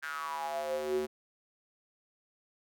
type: tone with high-pass filter sweep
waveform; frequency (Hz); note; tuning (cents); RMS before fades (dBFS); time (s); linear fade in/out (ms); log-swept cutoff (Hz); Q
square; 75.6; D#2; -49; -35; 0.02-1.07; 20; 1600 to 310; 8
effects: none